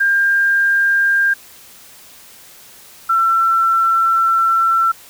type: tone pair in turn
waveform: sine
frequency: 1600 / 1345.4 Hz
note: G6 / E6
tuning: +35 / +35 cents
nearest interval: minor third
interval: 300 cents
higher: first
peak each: -11 dBFS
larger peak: neither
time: 0-1.34 / 3.09-4.92 s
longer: second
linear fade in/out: 10 ms
effects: white hiss -42 dBFS RMS until 5.09 s